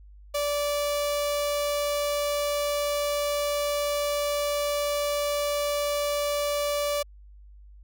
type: tone with notch filter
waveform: sawtooth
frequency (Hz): 581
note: D5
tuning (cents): -19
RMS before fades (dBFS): -27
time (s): 0.34-7.03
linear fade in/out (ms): 10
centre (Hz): 1600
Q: 1.8
effects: added 50 Hz sine -46 dBFS peak until 7.83 s